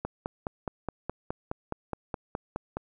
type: click train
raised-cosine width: 1 ms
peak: -17 dBFS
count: 14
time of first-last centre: 0.05-2.77 s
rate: 4.78 Hz
effects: none